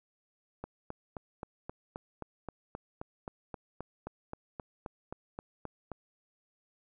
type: click train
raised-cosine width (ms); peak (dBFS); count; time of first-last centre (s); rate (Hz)
1; -25; 21; 0.64-5.917; 3.79
effects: none